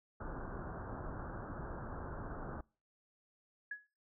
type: low-pass noise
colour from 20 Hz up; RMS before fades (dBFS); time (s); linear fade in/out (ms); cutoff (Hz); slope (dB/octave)
pink; -44; 0.2-2.61; 5; 1600; 96
type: tone with exponential decay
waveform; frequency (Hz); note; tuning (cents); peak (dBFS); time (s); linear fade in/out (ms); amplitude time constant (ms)
sine; 1682; G#6; +22; -36; 3.71-3.87; 5; 33
effects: noise-tail reverb RT60 0.4 s tail -26 dB re dry